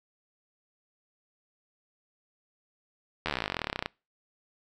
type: slowing click train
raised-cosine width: 0.3 ms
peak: -13 dBFS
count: 29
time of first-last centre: 3.26-3.86 s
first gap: 12 ms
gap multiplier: 1.04
effects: noise-tail reverb RT60 0.3 s tail -26 dB re dry